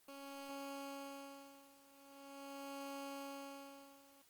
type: tone with tremolo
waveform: 15% pulse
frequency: 277.2 Hz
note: C#4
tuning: in tune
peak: -39 dBFS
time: 0.08-4.22 s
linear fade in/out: 5 ms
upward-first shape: sine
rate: 0.43 Hz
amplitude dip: 90%
effects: white hiss -70 dBFS RMS until 4.29 s + Opus 24 kbps